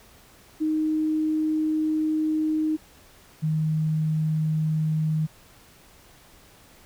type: tone pair in turn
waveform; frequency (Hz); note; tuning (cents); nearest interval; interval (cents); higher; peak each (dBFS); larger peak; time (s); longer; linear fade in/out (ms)
sine; 311.1 / 156.23; D#4 / D#3; 0 / +7; octave; 1193; first; -21; neither; 0.6-2.77 / 3.42-5.27; first; 20
effects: pink hiss -53 dBFS RMS until 6.85 s